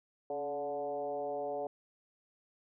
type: tone with frequency modulation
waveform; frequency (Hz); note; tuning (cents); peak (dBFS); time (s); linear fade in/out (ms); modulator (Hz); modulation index
sine; 577; D5; -31; -34; 0.3-1.67; 2; 148; 1.3
effects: none